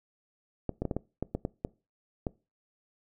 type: clicks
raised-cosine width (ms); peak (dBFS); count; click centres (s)
2; -17; 10; 0.693 / 0.82 / 0.853 / 0.912 / 0.966 / 1.226 / 1.35 / 1.451 / 1.649 / 2.268
effects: noise-tail reverb RT60 0.3 s tail -22 dB re dry